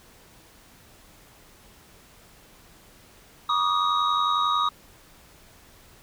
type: tone cluster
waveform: sine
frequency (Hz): 955 / 1144 / 1235 / 3790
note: A#5 / D6 / D#6 / A#7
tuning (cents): +42 / -46 / -13 / +28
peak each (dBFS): -31 / -25 / -22 / -28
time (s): 3.49-4.69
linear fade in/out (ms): 5
effects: tanh soft clip ceiling -14 dBFS + pink hiss -53 dBFS RMS until 6.02 s